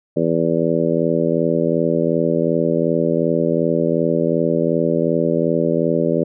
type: harmonic tone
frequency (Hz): 82.7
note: E2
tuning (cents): +6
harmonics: 2 / 3 / 4 / 5 / 6 / 7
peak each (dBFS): -22 / -22 / -22 / -22 / -22 / -22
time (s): 0.16-6.24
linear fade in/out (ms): 10
effects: none